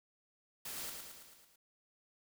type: noise with echo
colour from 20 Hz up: white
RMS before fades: -44 dBFS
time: 0.65-0.9 s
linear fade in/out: 5 ms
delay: 110 ms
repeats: 6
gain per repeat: -4 dB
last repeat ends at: 1.56 s
effects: none